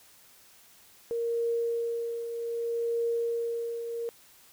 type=tone with tremolo; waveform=sine; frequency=466.2 Hz; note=A#4; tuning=in tune; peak=-25 dBFS; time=1.11-4.09 s; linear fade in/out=0 ms; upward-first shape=triangle; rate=0.64 Hz; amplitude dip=60%; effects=white hiss -57 dBFS RMS until 4.52 s